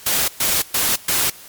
white noise bursts, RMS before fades -18 dBFS, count 4, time 0.06-1.3 s, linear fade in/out 5 ms, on 220 ms, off 120 ms, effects white hiss -41 dBFS RMS until 1.48 s + MP3 96 kbps

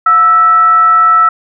sine tone with frequency modulation, 1318.5 Hz, E6, in tune, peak -4 dBFS, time 0.06-1.29 s, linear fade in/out 5 ms, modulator 603 Hz, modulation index 0.24, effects none

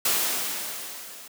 white noise with level ramp, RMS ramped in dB -22 to -44 dBFS, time 0.05-1.28 s, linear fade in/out 5 ms, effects high-pass 200 Hz 12 dB/octave

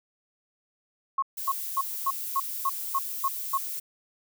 sine tone bursts, 1087 Hz, C#6, 34 cents flat, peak -22 dBFS, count 9, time 1.18-3.576 s, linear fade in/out 5 ms, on 44 ms, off 250 ms
violet noise, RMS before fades -34 dBFS, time 1.37-3.8 s, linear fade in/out 10 ms
effects none

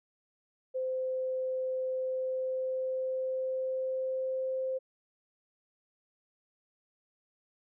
sine tone with pitch glide, 517 to 522.4 Hz, C5 to C5, -21 to -3 cents, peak -30 dBFS, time 0.74-4.79 s, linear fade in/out 20 ms, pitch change +18 cents, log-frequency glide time 1.89-4.57 s, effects none

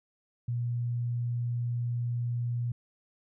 sine tone, 120 Hz, B2, 49 cents flat, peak -28 dBFS, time 0.48-2.72 s, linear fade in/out 5 ms, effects none

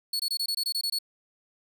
40% pulse tone bursts, 4400 Hz, C#8, 14 cents flat, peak -25 dBFS, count 10, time 0.13-0.988 s, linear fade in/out 5 ms, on 66 ms, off 22 ms, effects none

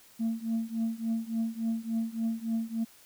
sine tone with tremolo, 226.3 Hz, A3, 49 cents sharp, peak -23 dBFS, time 0.19-2.85 s, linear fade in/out 20 ms, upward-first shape triangle, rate 3.5 Hz, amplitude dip 95%, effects tanh soft clip ceiling -24 dBFS + white hiss -57 dBFS RMS until 3.05 s

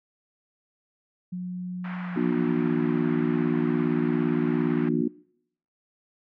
sine tone with pitch glide, 180.6 to 162.77 Hz, F#3 to E3, -42 to -22 cents, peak -29 dBFS, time 1.32-5.02 s, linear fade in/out 10 ms, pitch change -180 cents, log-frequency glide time 2.03-2.77 s
pink band-pass noise, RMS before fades -41 dBFS, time 1.84-4.89 s, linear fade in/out 5 ms, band 780 to 2100 Hz, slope 24 dB/octave
harmonic tone, 60.1 Hz, B1, 46 cents flat, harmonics 3 / 4 / 5 / 6, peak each -34 / -26 / -26 / -29 dBFS, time 2.16-5.08 s, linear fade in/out 5 ms
effects noise-tail reverb RT60 0.7 s tail -23 dB re dry

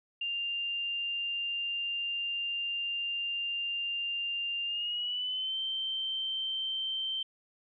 sine tone with pitch glide, 2794 to 3118 Hz, F7 to G7, 0 to -10 cents, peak -31 dBFS, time 0.21-7.23 s, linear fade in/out 5 ms, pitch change +190 cents, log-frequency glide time 4.65-5.59 s, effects none

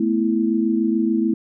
sine chord, A suspended second, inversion none, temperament equal, 220 / 246.9 / 329.6 Hz, A3 / B3 / E4, 0 / 0 / 0 cents, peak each -20 / -23 / -20 dBFS, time 0-1.34 s, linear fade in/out 5 ms, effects none

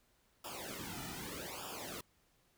pink noise with flanger, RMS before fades -45 dBFS, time 0.44-2.01 s, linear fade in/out 5 ms, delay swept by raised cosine 0.48 to 1.88 ms, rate 0.82 Hz, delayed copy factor -0.95, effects pink hiss -73 dBFS RMS until 2.57 s

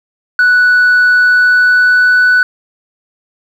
sine tone with pitch glide, 1480 to 1489.4 Hz, F#6 to F#6, 0 to +11 cents, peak -3 dBFS, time 0.39-2.43 s, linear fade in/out 2 ms, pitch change +11 cents, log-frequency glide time 1.12-2.31 s, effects tanh soft clip ceiling -4 dBFS + 7-bit

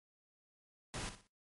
pink noise with echo, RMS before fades -42 dBFS, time 0.94-1.09 s, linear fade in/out 0 ms, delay 60 ms, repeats 3, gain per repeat -10 dB, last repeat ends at 1.27 s, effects noise-tail reverb RT60 0.2 s tail -20 dB re dry + MP3 48 kbps

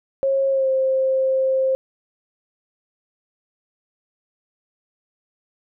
sine tone with pitch glide, 542 to 527.8 Hz, C#5 to C5, -39 to +15 cents, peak -16 dBFS, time 0.23-1.75 s, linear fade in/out 0 ms, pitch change -46 cents, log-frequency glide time 0.5-0.69 s, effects none

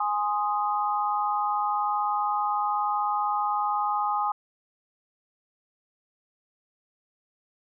sine chord, Ab major, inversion none, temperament equal, 830.6 / 1046.5 / 1244.5 Hz, Ab5 / C6 / Eb6, 0 / 0 / 0 cents, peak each -26 / -31 / -28 dBFS, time 0-4.32 s, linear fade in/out 5 ms, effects none

